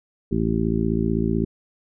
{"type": "harmonic tone", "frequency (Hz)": 55.8, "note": "A1", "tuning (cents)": 25, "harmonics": [1, 2, 3, 4, 5, 6, 7], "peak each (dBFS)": [-28, -29, -25, -24, -32, -27, -28], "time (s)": [0.31, 1.45], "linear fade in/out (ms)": 10, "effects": []}